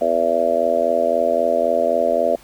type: harmonic tone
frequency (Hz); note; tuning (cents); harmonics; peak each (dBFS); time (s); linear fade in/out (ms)
83.8; E2; +29; 3 / 4 / 5 / 6 / 7 / 8; -28 / -29 / -27 / -23 / -19 / -19; 0.01-2.36; 5
effects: pink hiss -47 dBFS RMS until 2.43 s